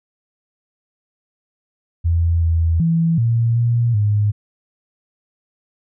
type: tone with pitch steps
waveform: sine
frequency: 84.1 / 82.6 / 165.4 / 116.1 / 118.2 / 104.3 Hz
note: E2 / E2 / E3 / A#2 / A#2 / G#2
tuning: +35 / +4 / +6 / -7 / +24 / +8 cents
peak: -13 dBFS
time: 2.04-4.32 s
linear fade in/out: 20 ms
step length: 380 ms
effects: none